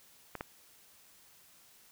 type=clicks; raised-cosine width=0.5 ms; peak=-24 / -22 dBFS; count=2; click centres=0.353 / 0.409 s; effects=white hiss -61 dBFS RMS until 1.91 s